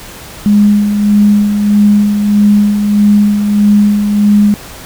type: tone with tremolo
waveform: sine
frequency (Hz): 206.6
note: G#3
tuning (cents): -9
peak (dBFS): -3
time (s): 0.46-4.54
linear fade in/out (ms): 0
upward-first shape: sine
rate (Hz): 1.6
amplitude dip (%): 50
effects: pink hiss -30 dBFS RMS until 4.85 s